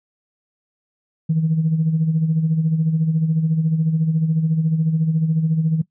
sine tone with tremolo, 160 Hz, D#3, 49 cents sharp, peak -12 dBFS, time 1.29-5.82 s, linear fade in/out 10 ms, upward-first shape sine, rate 14 Hz, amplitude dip 60%, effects noise-tail reverb RT60 0.1 s tail -20 dB re dry + tanh soft clip ceiling -9 dBFS

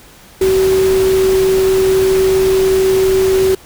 sine tone in noise, 380.3 Hz, F#4, 48 cents sharp, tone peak -9 dBFS, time 0.41-3.55 s, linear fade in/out 5 ms, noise pink, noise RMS -23 dBFS, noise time 0.41-3.55 s, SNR +11 dB, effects pink hiss -41 dBFS RMS until 3.65 s

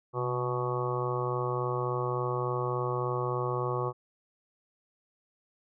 harmonic tone with a mistuned harmonic, 123.47 Hz, B2, in tune, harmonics 1 / 3 / 4 / 5 / 6 / 7 / 8 / 9 / 10, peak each -33 / -34 / -35 / -42 / -43 / -39 / -44 / -35 / -44 dBFS, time 0.13-3.93 s, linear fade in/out 50 ms, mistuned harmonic 1, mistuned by +65 cents, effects none

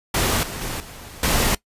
pink noise with level steps, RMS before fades -20 / -31 / -28 / -39 / -19 dBFS, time 0.14-1.55 s, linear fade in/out 5 ms, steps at 0.43 / 0.61 / 0.8 / 1.23 s, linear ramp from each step 2 ms, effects noise-tail reverb RT60 0.1 s tail -20 dB re dry + resampled to 32000 Hz

